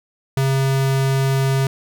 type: tone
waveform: square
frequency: 134.9 Hz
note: C#3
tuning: 47 cents flat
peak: -16 dBFS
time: 0.37-1.67 s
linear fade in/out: 2 ms
effects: none